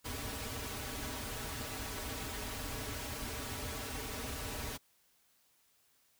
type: noise with comb filter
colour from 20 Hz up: pink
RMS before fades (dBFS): -41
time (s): 0.04-4.78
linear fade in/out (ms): 20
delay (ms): 5.7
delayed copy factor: -1
effects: white hiss -71 dBFS RMS until 6.19 s